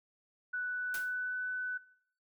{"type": "tone with pitch glide", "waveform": "sine", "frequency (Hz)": [1484, 1499.5], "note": ["F#6", "F#6"], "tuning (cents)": [5, 23], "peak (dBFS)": -33, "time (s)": [0.53, 1.78], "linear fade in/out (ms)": 10, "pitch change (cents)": 18, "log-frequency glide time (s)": [0.64, 1.43]}
{"type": "noise with exponential decay", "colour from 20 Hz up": "white", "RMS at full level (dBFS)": -40, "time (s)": [0.94, 1.15], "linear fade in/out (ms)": 2, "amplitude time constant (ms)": 45}
{"effects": ["noise-tail reverb RT60 0.7 s tail -22 dB re dry"]}